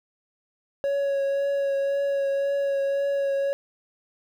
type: tone with vibrato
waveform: triangle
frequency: 556 Hz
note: C#5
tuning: 5 cents sharp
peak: -20 dBFS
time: 0.84-3.53 s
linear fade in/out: 0 ms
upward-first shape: triangle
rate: 1.9 Hz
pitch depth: 18 cents each way
effects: 10-bit